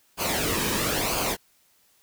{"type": "noise with flanger", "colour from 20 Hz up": "pink", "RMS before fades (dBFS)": -26, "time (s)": [0.17, 1.37], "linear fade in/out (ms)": 50, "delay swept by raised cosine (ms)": [0.53, 1.47], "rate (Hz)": 1, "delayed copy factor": -0.6, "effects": ["white hiss -63 dBFS RMS until 2.02 s"]}